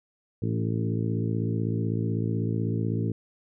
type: harmonic tone with a mistuned harmonic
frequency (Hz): 56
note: A1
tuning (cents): +31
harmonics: 2 / 3 / 4 / 5 / 6 / 7 / 8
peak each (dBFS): -27 / -31 / -33 / -35 / -37 / -38 / -39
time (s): 0.42-3.12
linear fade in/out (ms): 5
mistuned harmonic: 6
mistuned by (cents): -17
effects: none